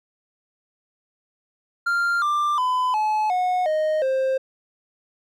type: tone with pitch steps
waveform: triangle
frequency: 1393 / 1185 / 1008 / 857.5 / 729.4 / 620.5 / 527.8 Hz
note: F6 / D6 / B5 / A5 / F#5 / D#5 / C5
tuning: -5 / +15 / +35 / -45 / -25 / -5 / +15 cents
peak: -17 dBFS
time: 1.86-4.38 s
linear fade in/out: 10 ms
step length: 360 ms
effects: none